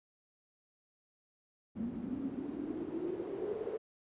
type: noise with band-pass filter sweep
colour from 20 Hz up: pink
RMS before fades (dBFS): -39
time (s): 1.75-3.78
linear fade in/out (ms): 20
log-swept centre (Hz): 220 to 450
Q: 9.7
effects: resampled to 8000 Hz